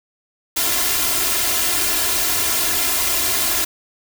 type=noise with comb filter; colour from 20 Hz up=white; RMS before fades=-19 dBFS; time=0.56-3.65 s; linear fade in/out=10 ms; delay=2.9 ms; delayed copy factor=+0.85; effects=none